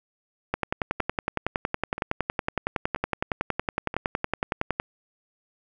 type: two click trains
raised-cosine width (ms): 0.5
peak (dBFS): -9 / -17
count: 47 / 4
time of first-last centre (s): 0.54-4.799 / 1-3.941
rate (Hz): 10.8 / 1.02
effects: none